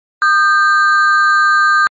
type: ring-modulated tone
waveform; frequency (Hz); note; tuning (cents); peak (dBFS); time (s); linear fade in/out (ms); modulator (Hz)
triangle; 1397; F6; 0; -3; 0.22-1.87; 0; 176
effects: MP3 32 kbps